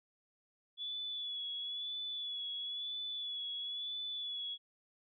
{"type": "tone with vibrato", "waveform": "sine", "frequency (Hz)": 3419, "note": "G#7", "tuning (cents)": 50, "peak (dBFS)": -38, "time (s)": [0.77, 4.58], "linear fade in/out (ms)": 50, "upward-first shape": "sine", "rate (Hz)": 1, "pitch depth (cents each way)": 36, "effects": []}